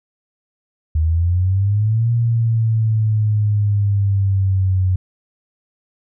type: exponential two-way sweep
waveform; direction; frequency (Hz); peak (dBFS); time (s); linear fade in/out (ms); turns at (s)
sine; up then down; 77 to 118 to 92.1; -13; 0.95-4.96; 5; 2.11
effects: none